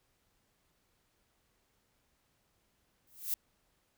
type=noise with exponential growth; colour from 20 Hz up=violet; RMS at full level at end=-30 dBFS; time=3.07-3.34 s; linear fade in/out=2 ms; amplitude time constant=58 ms; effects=pink hiss -75 dBFS RMS until 3.97 s

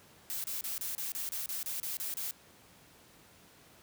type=noise bursts; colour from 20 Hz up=blue; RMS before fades=-37 dBFS; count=12; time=0.3-2.31 s; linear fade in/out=0 ms; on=140 ms; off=30 ms; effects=pink hiss -59 dBFS RMS until 3.82 s + high-pass 80 Hz 12 dB/octave

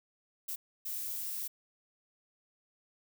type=noise bursts at uneven times; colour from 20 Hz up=violet; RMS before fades=-38 dBFS; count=2; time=0.48-0.56 / 0.85-1.48 s; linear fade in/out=10 ms; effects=none

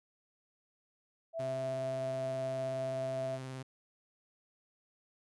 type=tone; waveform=sine; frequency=659.3 Hz; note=E5; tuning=in tune; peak=-34 dBFS; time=1.33-3.39 s; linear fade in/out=50 ms
type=tone with vibrato; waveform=sawtooth; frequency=130.81 Hz; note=C3; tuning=in tune; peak=-37 dBFS; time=1.39-3.63 s; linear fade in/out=10 ms; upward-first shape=sine; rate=19 Hz; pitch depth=26 cents each way
effects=resampled to 24000 Hz

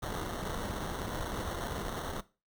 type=noise with sample-and-hold; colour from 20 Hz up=pink; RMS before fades=-37 dBFS; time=0.02-2.21 s; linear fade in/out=10 ms; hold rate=2450 Hz; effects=noise-tail reverb RT60 0.3 s tail -18 dB re dry

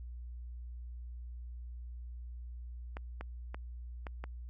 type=clicks; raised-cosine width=0.5 ms; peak=-27 dBFS; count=5; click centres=2.969 / 3.21 / 3.545 / 4.068 / 4.24 s; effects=added 60 Hz sine -42 dBFS peak until 4.49 s

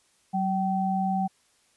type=tone pair together; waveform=sine; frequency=189.06 / 769 Hz; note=F#3 / G5; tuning=+38 / -33 cents; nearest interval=2 octaves; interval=2429 cents; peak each=-26 dBFS; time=0.33-1.28 s; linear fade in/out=20 ms; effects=white hiss -65 dBFS RMS until 1.76 s + resampled to 24000 Hz

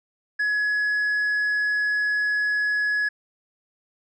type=tone with tanh clipping; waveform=triangle; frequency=1687 Hz; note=G#6; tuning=27 cents sharp; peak=-21 dBFS; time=0.39-3.09 s; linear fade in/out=10 ms; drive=7 dB; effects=none

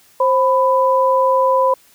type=tone pair together; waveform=sine; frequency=528 / 996.7 Hz; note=C5 / B5; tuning=+16 / +16 cents; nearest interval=major seventh; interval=1100 cents; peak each=-14 dBFS; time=0.2-1.74 s; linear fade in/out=5 ms; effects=white hiss -51 dBFS RMS until 1.94 s

